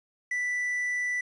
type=tone with quantisation; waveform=triangle; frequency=1975.5 Hz; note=B6; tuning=in tune; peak=-25 dBFS; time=0.31-1.21 s; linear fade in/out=5 ms; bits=9; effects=resampled to 24000 Hz